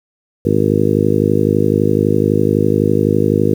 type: harmonic tone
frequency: 51.91 Hz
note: G#1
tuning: in tune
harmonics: 2 / 3 / 4 / 5 / 6 / 7 / 8 / 9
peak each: -19 / -19 / -19 / -19 / -19 / -19 / -19 / -19 dBFS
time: 0.45-3.54 s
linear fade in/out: 5 ms
effects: 7-bit